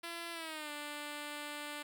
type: tone with pitch glide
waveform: 5% pulse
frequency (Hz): 338.3 to 294.5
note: E4 to D4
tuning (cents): +45 to +5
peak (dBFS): -30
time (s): 0.03-1.83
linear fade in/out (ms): 10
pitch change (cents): -240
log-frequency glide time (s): 0.32-0.71
effects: none